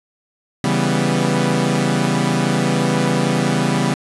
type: chord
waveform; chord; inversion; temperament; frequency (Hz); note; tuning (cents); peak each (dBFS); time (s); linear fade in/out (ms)
sawtooth; C# half-diminished seventh; none; equal; 138.59 / 164.81 / 196 / 246.9; C#3 / E3 / G3 / B3; 0 / 0 / 0 / 0; -17; 0.64-3.94; 2
effects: resampled to 24000 Hz